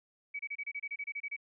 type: tone bursts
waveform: sine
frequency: 2275 Hz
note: C#7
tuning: 44 cents sharp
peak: -35 dBFS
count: 13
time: 0.34-1.365 s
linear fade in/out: 10 ms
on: 53 ms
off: 28 ms
effects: none